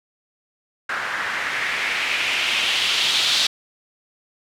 blue noise with low-pass filter sweep, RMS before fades -22 dBFS, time 0.89-3.47 s, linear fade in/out 5 ms, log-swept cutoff 1500 to 3900 Hz, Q 2.6, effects none

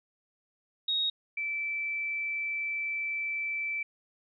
sine tone pair in turn, 3761 / 2324 Hz, A#7 / D7, +15 / -19 cents, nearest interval minor sixth, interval 834 cents, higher first, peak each -26 / -30 dBFS, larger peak first, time 0.88-1.1 / 1.37-3.83 s, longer second, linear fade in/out 5 ms, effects none

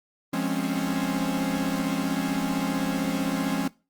45% pulse chord, Db major seventh, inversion first, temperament equal, 174.61 / 207.7 / 261.6 / 277.2 Hz, F3 / Ab3 / C4 / Db4, 0 / 0 / 0 / 0 cents, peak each -31 / -31 / -30 / -29 dBFS, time 0.33-3.68 s, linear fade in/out 5 ms, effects noise-tail reverb RT60 0.3 s tail -21 dB re dry + Opus 24 kbps

